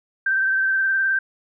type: tone with vibrato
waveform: sine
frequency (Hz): 1561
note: G6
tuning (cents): -8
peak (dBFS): -17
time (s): 0.26-1.19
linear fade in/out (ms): 5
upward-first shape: sine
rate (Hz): 19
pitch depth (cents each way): 27
effects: none